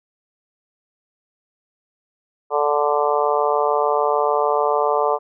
harmonic tone, 146.83 Hz, D3, in tune, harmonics 3 / 4 / 5 / 6 / 7 / 8, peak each -21 / -22 / -23 / -24 / -24 / -25 dBFS, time 2.5-5.19 s, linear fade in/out 50 ms, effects none

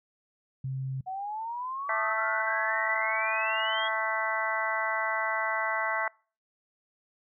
sine tone, 132.7 Hz, C3, 25 cents sharp, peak -30 dBFS, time 0.64-1.01 s, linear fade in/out 5 ms
sine exponential sweep, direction up, 737 to 3322 Hz, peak -32 dBFS, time 1.06-3.89 s, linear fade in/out 20 ms
harmonic tone, 220 Hz, A3, in tune, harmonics 3 / 4 / 5 / 6 / 7 / 8 / 9, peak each -34 / -34 / -34 / -37 / -34 / -43 / -32 dBFS, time 1.89-6.08 s, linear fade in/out 2 ms
effects noise-tail reverb RT60 0.4 s tail -26 dB re dry

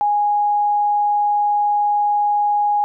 sine tone, 827 Hz, G#5, 8 cents flat, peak -14 dBFS, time 0.01-2.84 s, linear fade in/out 0 ms, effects none

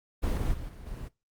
brown noise with level steps, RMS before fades -27 / -29 / -38 / -43 / -38 dBFS, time 0.22-1.09 s, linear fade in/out 20 ms, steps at 0.37 / 0.53 / 0.68 / 0.86 s, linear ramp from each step 10 ms, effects noise-tail reverb RT60 0.2 s tail -20 dB re dry + Opus 24 kbps

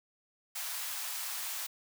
white high-pass noise, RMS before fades -38 dBFS, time 0.55-1.67 s, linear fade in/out 10 ms, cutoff 720 Hz, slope 24 dB/octave, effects none

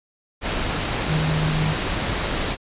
sine tone in noise, 155.56 Hz, D#3, in tune, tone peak -20 dBFS, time 1.06-1.76 s, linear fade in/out 50 ms, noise pink, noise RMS -24 dBFS, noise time 0.41-2.57 s, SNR +1 dB, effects resampled to 8000 Hz

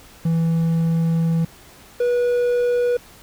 triangle tone pair in turn, 164.81 / 486.2 Hz, E3 / B4, 0 / -27 cents, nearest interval octave + perfect fifth, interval 1873 cents, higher second, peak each -14 dBFS, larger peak neither, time 0.25-1.45 / 2-2.97 s, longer first, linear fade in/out 5 ms, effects pink hiss -46 dBFS RMS until 3.22 s

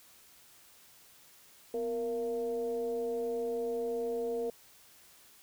sine tone with frequency modulation, 466.2 Hz, A#4, in tune, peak -31 dBFS, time 1.74-4.5 s, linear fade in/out 2 ms, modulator 218 Hz, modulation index 0.53, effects white hiss -59 dBFS RMS until 5.42 s

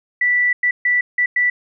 sine tone bursts at uneven times, 1967 Hz, B6, 7 cents flat, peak -13 dBFS, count 5, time 0.21-0.53 / 0.63-0.71 / 0.85-1.01 / 1.18-1.26 / 1.36-1.5 s, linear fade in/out 5 ms, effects none

